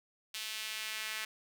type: tone with high-pass filter sweep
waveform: sawtooth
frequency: 217.4 Hz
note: A3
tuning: 21 cents flat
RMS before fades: -40 dBFS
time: 0.34-1.25 s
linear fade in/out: 5 ms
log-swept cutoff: 3100 to 2000 Hz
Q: 1.5
effects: none